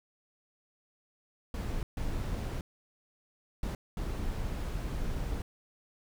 brown noise bursts at uneven times, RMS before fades -34 dBFS, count 4, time 1.54-1.83 / 1.97-2.61 / 3.63-3.75 / 3.97-5.42 s, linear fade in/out 2 ms, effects none

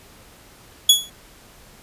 sawtooth tone with exponential decay, 3372 Hz, G#7, 26 cents sharp, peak -3 dBFS, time 0.89-1.1 s, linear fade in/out 5 ms, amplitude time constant 45 ms, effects pink hiss -48 dBFS RMS until 1.82 s + resampled to 32000 Hz

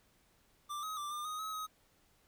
square tone with pitch steps, 1181 / 1267 / 1177 / 1201 / 1247 / 1281 / 1265 Hz, D6 / D#6 / D6 / D6 / D#6 / E6 / D#6, +9 / +31 / +3 / +38 / +3 / -50 / +28 cents, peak -39 dBFS, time 0.69-1.67 s, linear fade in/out 20 ms, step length 140 ms, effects pink hiss -70 dBFS RMS until 2.27 s

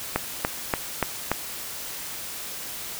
click train, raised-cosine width 0.5 ms, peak -6 dBFS, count 5, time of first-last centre 0.16-1.316 s, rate 3.46 Hz, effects white hiss -35 dBFS RMS until 2.99 s

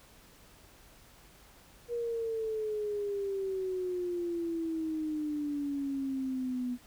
sine exponential sweep, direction down, 478.3 to 244.7 Hz, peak -31 dBFS, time 1.88-6.78 s, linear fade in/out 50 ms, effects added 50 Hz sine -66 dBFS peak until 6.86 s + pink hiss -58 dBFS RMS until 6.86 s

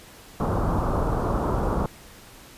pink low-pass noise, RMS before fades -24 dBFS, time 0.4-1.86 s, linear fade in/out 2 ms, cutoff 1300 Hz, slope 48 dB/octave, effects pink hiss -47 dBFS RMS until 2.57 s + resampled to 32000 Hz

